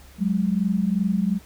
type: tone pair together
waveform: sine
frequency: 185 / 207.7 Hz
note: F#3 / G#3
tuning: 0 / 0 cents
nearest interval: major second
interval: 200 cents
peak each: -22 / -22 dBFS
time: 0.18-1.4 s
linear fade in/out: 50 ms
effects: added 67 Hz sine -48 dBFS peak until 1.45 s + pink hiss -51 dBFS RMS until 1.45 s